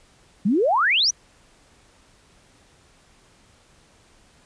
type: exponential sweep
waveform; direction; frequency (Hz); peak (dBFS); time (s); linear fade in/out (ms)
sine; up; 180 to 6272; -16; 0.45-1.11; 10
effects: pink hiss -56 dBFS RMS until 4.45 s + resampled to 22050 Hz